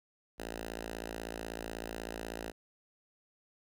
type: tone with notch filter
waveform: 5% pulse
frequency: 56.2 Hz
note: A1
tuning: 37 cents sharp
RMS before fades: -42 dBFS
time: 0.38-2.52 s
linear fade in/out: 20 ms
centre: 120 Hz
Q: 0.73
effects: none